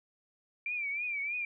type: tone with vibrato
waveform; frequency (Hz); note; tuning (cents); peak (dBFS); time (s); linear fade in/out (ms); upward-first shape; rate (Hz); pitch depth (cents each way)
sine; 2349; D7; 0; -32; 0.66-1.45; 2; triangle; 3.2; 110
effects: none